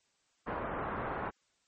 white low-pass noise, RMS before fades -37 dBFS, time 0.46-1.31 s, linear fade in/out 20 ms, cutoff 1400 Hz, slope 24 dB/octave, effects white hiss -74 dBFS RMS until 1.67 s + MP3 32 kbps

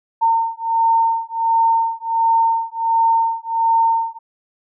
sine beating tone pair, 910 / 911.4 Hz, A#5 / A#5, -42 / -39 cents, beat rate 1.4 Hz, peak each -17 dBFS, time 0.21-4.19 s, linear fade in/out 20 ms, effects none

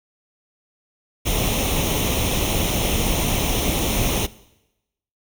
pink noise with comb filter, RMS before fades -21 dBFS, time 1.25-4.27 s, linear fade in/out 20 ms, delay 0.32 ms, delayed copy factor +0.7, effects noise-tail reverb RT60 0.9 s tail -19 dB re dry

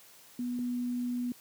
sine tone pair in turn, 244.9 / 244.9 Hz, B3 / B3, -14 / -14 cents, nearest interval unison, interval 0 cents, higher neither, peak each -31 / -30 dBFS, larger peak second, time 0.39-0.59 / 0.59-1.32 s, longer second, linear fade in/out 2 ms, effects white hiss -56 dBFS RMS until 1.4 s + high-pass 100 Hz 12 dB/octave

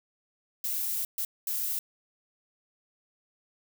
violet noise bursts at uneven times, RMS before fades -31 dBFS, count 3, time 0.64-1.05 / 1.18-1.25 / 1.47-1.79 s, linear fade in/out 2 ms, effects none

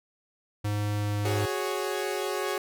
square tone with pitch glide, 103.83 to 102.93 Hz, G#2 to G#2, 0 to -15 cents, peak -27 dBFS, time 0.64-1.46 s, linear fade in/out 10 ms, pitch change -15 cents, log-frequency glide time 0.97-1.35 s
sawtooth chord, F# suspended second, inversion none, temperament equal, 370 / 415.3 / 554.4 Hz, F#4 / G#4 / C#5, 0 / 0 / 0 cents, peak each -28 / -28 / -31 dBFS, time 1.25-2.58 s, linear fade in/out 2 ms
effects none

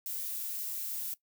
violet noise, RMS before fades -37 dBFS, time 0.06-1.14 s, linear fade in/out 2 ms, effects noise-tail reverb RT60 0.1 s tail -18 dB re dry

